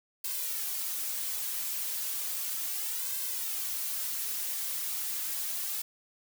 blue noise with flanger, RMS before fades -34 dBFS, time 0.24-5.82 s, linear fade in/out 5 ms, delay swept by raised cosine 1.9 to 5.1 ms, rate 0.34 Hz, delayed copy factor +1, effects none

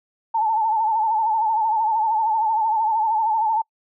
sine tone with vibrato, 880 Hz, A5, in tune, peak -17 dBFS, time 0.34-3.62 s, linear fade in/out 10 ms, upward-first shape sine, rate 13 Hz, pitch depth 71 cents each way, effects noise-tail reverb RT60 0.1 s tail -26 dB re dry

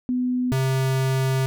sine / square tone pair in turn, 250 / 132.43 Hz, B3 / C3, +21 / +21 cents, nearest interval major seventh, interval 1100 cents, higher first, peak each -20 dBFS, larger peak neither, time 0.09-0.52 / 0.52-1.46 s, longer second, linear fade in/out 0 ms, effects none

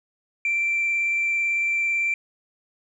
sine tone with vibrato, 2349 Hz, D7, in tune, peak -19 dBFS, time 0.45-2.14 s, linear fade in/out 2 ms, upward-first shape triangle, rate 18 Hz, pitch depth 10 cents each way, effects tanh soft clip ceiling -17 dBFS

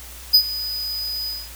square tone with ADSR envelope, 4978 Hz, D#8, in tune, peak -8 dBFS, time 0.33-1.5 s, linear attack 17 ms, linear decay 75 ms, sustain -17 dB, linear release 220 ms, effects added 60 Hz sine -40 dBFS peak until 1.55 s + white hiss -40 dBFS RMS until 1.55 s

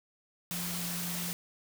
sine tone in noise, 174.61 Hz, F3, in tune, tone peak -38 dBFS, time 0.51-1.33 s, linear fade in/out 0 ms, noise white, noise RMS -37 dBFS, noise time 0.51-1.33 s, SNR -4 dB, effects none

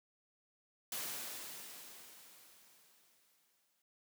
white noise with exponential decay, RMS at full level -40 dBFS, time 0.92-3.82 s, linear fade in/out 2 ms, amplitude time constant 630 ms, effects high-pass 150 Hz 12 dB/octave

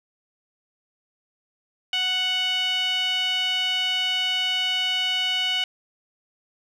sawtooth tone with band-pass filter, 740 Hz, F#5, in tune, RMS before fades -24 dBFS, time 1.93-5.64 s, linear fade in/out 2 ms, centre 2900 Hz, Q 5.3, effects none

